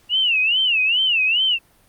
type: tone with vibrato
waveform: sine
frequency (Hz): 2794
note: F7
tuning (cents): 0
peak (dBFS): -15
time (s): 0.09-1.59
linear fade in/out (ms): 50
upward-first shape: sine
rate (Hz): 2.4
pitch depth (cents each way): 190
effects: pink hiss -56 dBFS RMS until 1.88 s + Opus 48 kbps